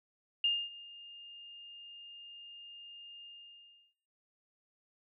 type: tone with ADSR envelope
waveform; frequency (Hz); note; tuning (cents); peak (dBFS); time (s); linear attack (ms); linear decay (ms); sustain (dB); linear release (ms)
sine; 2819; F7; +16; -25; 0.44-3.94; 3; 250; -22; 700
effects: noise-tail reverb RT60 0.6 s tail -17 dB re dry